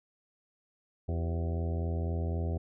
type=harmonic tone with a mistuned harmonic; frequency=83.9 Hz; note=E2; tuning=31 cents sharp; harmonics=1 / 2 / 3 / 4 / 5 / 6 / 7 / 8 / 9; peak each=-30 / -39 / -43 / -45 / -43 / -46 / -48 / -47 / -51 dBFS; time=1.08-2.58 s; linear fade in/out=10 ms; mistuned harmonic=5; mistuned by=-84 cents; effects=none